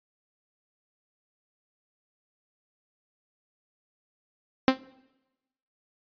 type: tone with exponential decay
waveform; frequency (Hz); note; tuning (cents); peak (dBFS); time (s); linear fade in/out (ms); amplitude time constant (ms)
sawtooth; 262.4; C4; +5; -9; 4.68-4.79; 1; 23
effects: noise-tail reverb RT60 1.0 s tail -22 dB re dry + resampled to 11025 Hz